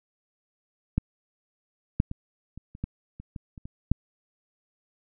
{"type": "clicks", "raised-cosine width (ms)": 5, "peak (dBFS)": [-10, -8, -21, -28, -30, -17, -28, -23, -30, -26, -8], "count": 11, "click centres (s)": [0.98, 2.001, 2.114, 2.576, 2.751, 2.84, 3.2, 3.362, 3.578, 3.655, 3.916], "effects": []}